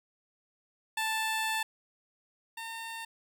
15% pulse tone pair in turn, 881 / 908.4 Hz, A5 / A#5, +2 / -45 cents, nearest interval minor second, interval 53 cents, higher second, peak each -23 / -32 dBFS, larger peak first, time 0.97-1.63 / 2.57-3.05 s, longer first, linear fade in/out 5 ms, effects none

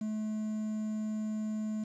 triangle tone with quantisation, 215.5 Hz, A3, 36 cents flat, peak -30 dBFS, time 0.01-1.84 s, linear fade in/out 5 ms, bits 9, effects low-pass 7000 Hz 12 dB/octave

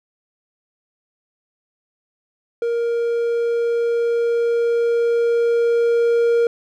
triangle tone with level ramp, 468.5 Hz, A#4, 9 cents sharp, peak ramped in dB -16 to -11 dBFS, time 2.62-6.47 s, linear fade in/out 2 ms, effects none

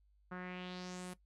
sawtooth tone with low-pass filter sweep, 181.4 Hz, F#3, 34 cents flat, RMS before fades -45 dBFS, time 0.31-1.14 s, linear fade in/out 10 ms, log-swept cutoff 1400 to 11000 Hz, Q 3.1, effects noise-tail reverb RT60 0.1 s tail -17 dB re dry + added 50 Hz sine -67 dBFS peak until 1.25 s

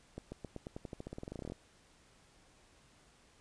accelerating click train, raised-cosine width 2 ms, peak -29 dBFS, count 22, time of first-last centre 0.18-1.521 s, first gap 140 ms, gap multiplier 0.91, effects pink hiss -65 dBFS RMS until 3.4 s + resampled to 22050 Hz

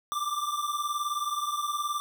square beating tone pair, 1174.7 / 1193.7 Hz, D6 / D6, 0 / +28 cents, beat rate 19 Hz, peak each -31 / -34 dBFS, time 0.12-2 s, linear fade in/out 0 ms, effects none

